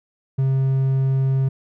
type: tone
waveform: triangle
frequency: 133.8 Hz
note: C3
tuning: 39 cents sharp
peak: -14 dBFS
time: 0.38-1.49 s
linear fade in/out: 10 ms
effects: none